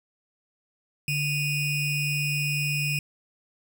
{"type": "ring-modulated tone", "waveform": "square", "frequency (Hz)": 1316, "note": "E6", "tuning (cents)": -3, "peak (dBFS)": -22, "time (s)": [1.08, 2.99], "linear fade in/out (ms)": 2, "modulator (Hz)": 1170, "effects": []}